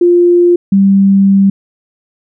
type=tone pair in turn; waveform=sine; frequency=350 / 196.04 Hz; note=F4 / G3; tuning=+4 / 0 cents; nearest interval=minor seventh; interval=1004 cents; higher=first; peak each=-4 dBFS; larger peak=neither; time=0.01-0.56 / 0.72-1.5 s; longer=second; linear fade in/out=5 ms; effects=none